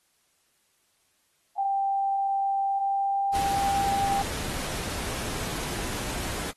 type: tone with pitch glide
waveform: sine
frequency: 787 to 792.9 Hz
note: G5 to G5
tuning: +7 to +20 cents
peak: -23 dBFS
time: 1.58-4.22 s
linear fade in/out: 5 ms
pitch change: +13 cents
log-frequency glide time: 2.65-3.38 s
type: noise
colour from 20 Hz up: pink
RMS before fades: -33 dBFS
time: 3.33-6.52 s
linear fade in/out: 20 ms
effects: white hiss -69 dBFS RMS until 6.56 s + AAC 32 kbps